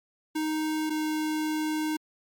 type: tone pair in turn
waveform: square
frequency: 311.1 / 309.4 Hz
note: D#4 / D#4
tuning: 0 / -10 cents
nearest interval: unison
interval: 10 cents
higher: first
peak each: -27 dBFS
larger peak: neither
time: 0.35-0.9 / 0.9-1.97 s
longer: second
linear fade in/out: 10 ms
effects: MP3 96 kbps